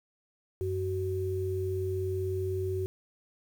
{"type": "tone pair together", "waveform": "sine", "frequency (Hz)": [93.9, 375.6], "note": ["F#2", "F#4"], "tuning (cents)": [26, 26], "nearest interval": "2 octaves", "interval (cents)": 2400, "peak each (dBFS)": [-32, -31], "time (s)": [0.61, 2.86], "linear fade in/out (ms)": 0, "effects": ["9-bit"]}